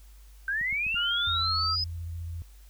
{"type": "linear sweep", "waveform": "sine", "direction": "up", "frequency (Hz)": [1534, 5090], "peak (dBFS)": -26, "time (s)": [0.48, 1.84], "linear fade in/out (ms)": 2}
{"type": "clicks", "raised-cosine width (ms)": 5, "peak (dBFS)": -33, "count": 4, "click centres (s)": [0.613, 0.727, 0.866, 0.944]}
{"type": "tone with pitch glide", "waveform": "sine", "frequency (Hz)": [1408, 1291.1], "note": ["F6", "E6"], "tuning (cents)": [14, -36], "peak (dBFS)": -29, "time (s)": [0.95, 1.76], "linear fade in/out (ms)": 20, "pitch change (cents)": -150, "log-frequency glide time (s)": [1.24, 1.55]}
{"type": "tone with vibrato", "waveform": "sine", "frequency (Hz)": 84.3, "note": "E2", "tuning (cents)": 39, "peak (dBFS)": -33, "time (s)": [1.27, 2.42], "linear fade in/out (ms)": 0, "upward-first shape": "square", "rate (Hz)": 15, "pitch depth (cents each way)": 18}
{"effects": ["added 50 Hz sine -48 dBFS peak until 2.69 s", "white hiss -61 dBFS RMS until 2.69 s"]}